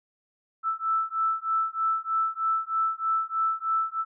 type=beating tone pair; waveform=sine; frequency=1318.5 / 1321.7 Hz; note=E6 / E6; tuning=0 / +4 cents; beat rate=3.2 Hz; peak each=-27 dBFS; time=0.63-4.05 s; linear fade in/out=50 ms; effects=none